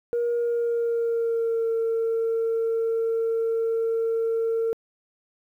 sine tone with pitch glide, 474.3 to 454.7 Hz, A#4 to A#4, +30 to -43 cents, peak -20 dBFS, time 0.13-4.73 s, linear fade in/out 0 ms, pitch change -73 cents, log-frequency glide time 0.34-1.71 s, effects tanh soft clip ceiling -19 dBFS + 10-bit

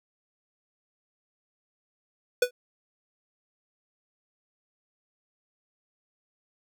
square tone with exponential decay, 493.9 Hz, B4, in tune, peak -16 dBFS, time 2.42-2.51 s, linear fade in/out 5 ms, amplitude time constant 18 ms, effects none

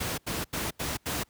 pink noise bursts, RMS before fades -31 dBFS, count 5, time 0-1.236 s, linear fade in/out 10 ms, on 180 ms, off 84 ms, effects pink hiss -66 dBFS RMS until 1.29 s + high-pass 60 Hz 12 dB/octave

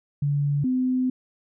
sine tone pair in turn, 143.6 / 255.3 Hz, D3 / C4, -39 / -42 cents, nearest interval minor seventh, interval 997 cents, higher second, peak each -20 dBFS, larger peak neither, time 0.22-0.64 / 0.64-1.1 s, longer second, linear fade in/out 5 ms, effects none

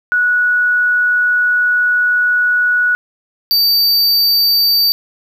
sine / square tone pair in turn, 1467 / 4625 Hz, F#6 / D8, -15 / -27 cents, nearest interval octave + minor sixth, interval 1988 cents, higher second, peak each -10 dBFS, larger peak neither, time 0.12-2.95 / 3.51-4.92 s, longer first, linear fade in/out 0 ms, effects 8-bit

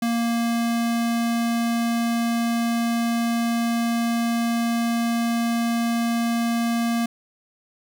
square tone, 233.1 Hz, A#3, in tune, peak -21 dBFS, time 0.02-7.06 s, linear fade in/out 5 ms, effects none

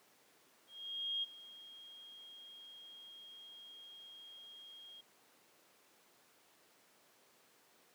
sine tone with ADSR envelope, 3249 Hz, G#7, 39 cents flat, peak -34 dBFS, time 0.67-5.01 s, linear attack 560 ms, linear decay 21 ms, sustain -18 dB, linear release 6 ms, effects pink hiss -67 dBFS RMS until 7.94 s + high-pass 300 Hz 12 dB/octave

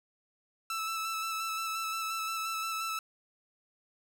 sawtooth tone with vibrato, 1318.5 Hz, E6, in tune, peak -29 dBFS, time 0.7-2.99 s, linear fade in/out 2 ms, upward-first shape square, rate 5.7 Hz, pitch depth 15 cents each way, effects none

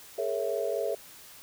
sine chord, A# half-diminished seventh, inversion third, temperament equal with one note detuned, 415.3 / 459.5 / 554.4 / 659.3 Hz, G#4 / A#4 / C#5 / E5, 0 / -25 / 0 / 0 cents, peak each -33 dBFS, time 0.18-0.95 s, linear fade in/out 5 ms, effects white hiss -50 dBFS RMS until 1.42 s

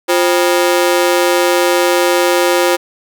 sawtooth ring-modulated tone, 440 Hz, A4, in tune, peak -3 dBFS, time 0.08-2.77 s, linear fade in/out 20 ms, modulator 88.7 Hz, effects none

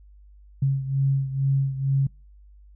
sine beating tone pair, 135.9 / 138.1 Hz, C#3 / C#3, -34 / -6 cents, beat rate 2.2 Hz, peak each -21 / -26 dBFS, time 0.62-2.07 s, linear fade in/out 5 ms, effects noise-tail reverb RT60 0.3 s tail -25 dB re dry + added 50 Hz sine -47 dBFS peak until 2.75 s

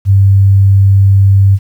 sine tone, 98 Hz, G2, in tune, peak -3 dBFS, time 0.05-1.59 s, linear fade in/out 50 ms, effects 7-bit

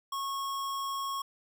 square tone, 1096 Hz, C#6, 20 cents flat, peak -33 dBFS, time 0.12-1.22 s, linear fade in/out 5 ms, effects none

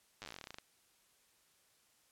slowing click train, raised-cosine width 0.2 ms, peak -29 dBFS, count 18, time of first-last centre 0.22-0.585 s, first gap 9 ms, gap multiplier 1.1, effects white hiss -71 dBFS RMS until 2.11 s + low-pass 12000 Hz 12 dB/octave

